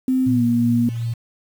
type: tone with pitch glide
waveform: sine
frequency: 259 to 237.5 Hz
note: C4 to A#3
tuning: -17 to +33 cents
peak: -15 dBFS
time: 0.08-0.89 s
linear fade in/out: 2 ms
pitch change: -150 cents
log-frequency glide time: 0.28-0.43 s
type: tone with tremolo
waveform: sine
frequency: 116.54 Hz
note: A#2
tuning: in tune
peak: -20 dBFS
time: 0.26-1.14 s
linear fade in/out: 10 ms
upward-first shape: sine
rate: 2.7 Hz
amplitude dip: 35%
effects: 7-bit